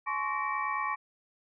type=tone cluster; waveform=sine; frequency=851 / 1057 / 1126 / 1856 / 2311 Hz; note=G#5 / C6 / C#6 / A#6 / D7; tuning=+42 / +17 / +27 / -8 / -28 cents; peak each=-38 / -36 / -32 / -38 / -38 dBFS; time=0.06-0.96 s; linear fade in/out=20 ms; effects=none